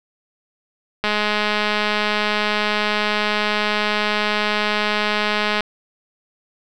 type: click train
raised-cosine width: 0.3 ms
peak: -4 dBFS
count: 960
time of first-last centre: 1.04-5.607 s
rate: 210 Hz
effects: none